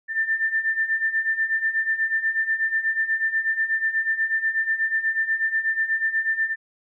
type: beating tone pair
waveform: sine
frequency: 1781 / 1789.2 Hz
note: A6 / A6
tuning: +21 / +28 cents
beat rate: 8.2 Hz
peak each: -26 / -22 dBFS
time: 0.08-6.56 s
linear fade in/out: 50 ms
effects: none